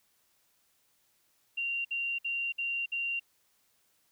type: tone bursts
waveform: sine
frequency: 2767 Hz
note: F7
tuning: 17 cents flat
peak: -30 dBFS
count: 5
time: 1.57-3.198 s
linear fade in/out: 10 ms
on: 280 ms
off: 57 ms
effects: white hiss -71 dBFS RMS until 4.11 s